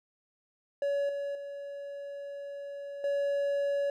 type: tone with level steps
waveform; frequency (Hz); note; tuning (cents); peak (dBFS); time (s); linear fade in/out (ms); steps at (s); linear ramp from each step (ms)
triangle; 565; C#5; +33; -25 / -30 / -36 / -25; 0.82-3.9; 2; 1.09 / 1.35 / 3.04; 2
effects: none